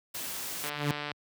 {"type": "noise", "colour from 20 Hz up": "white", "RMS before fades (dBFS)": -37, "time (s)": [0.14, 0.7], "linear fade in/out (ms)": 10}
{"type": "tone with exponential growth", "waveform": "sawtooth", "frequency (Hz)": 145.1, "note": "D3", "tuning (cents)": -21, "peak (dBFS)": -20, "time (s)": [0.6, 0.91], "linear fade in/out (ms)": 2, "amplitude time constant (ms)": 66}
{"type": "click train", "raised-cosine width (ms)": 0.3, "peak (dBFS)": -19, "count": 71, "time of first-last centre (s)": [0.64, 1.116], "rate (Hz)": 147}
{"effects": ["high-pass 80 Hz 12 dB/octave"]}